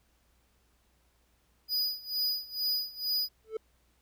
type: tone with tremolo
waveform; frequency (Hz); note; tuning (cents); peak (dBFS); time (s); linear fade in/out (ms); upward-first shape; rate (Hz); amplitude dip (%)
square; 4942; D#8; -13; -27; 1.68-3.29; 50; sine; 2.2; 90
type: tone with exponential growth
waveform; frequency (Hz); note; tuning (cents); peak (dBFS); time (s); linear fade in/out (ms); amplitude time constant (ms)
triangle; 440; A4; 0; -26; 3.44-3.57; 5; 27
effects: added 60 Hz sine -70 dBFS peak until 4.01 s + pink hiss -71 dBFS RMS until 4.01 s